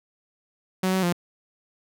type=tone with pitch steps; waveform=sawtooth; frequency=186.8 / 188.4 / 174.6 Hz; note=F#3 / F#3 / F3; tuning=+17 / +32 / 0 cents; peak=-17 dBFS; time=0.83-1.127 s; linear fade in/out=5 ms; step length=99 ms; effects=none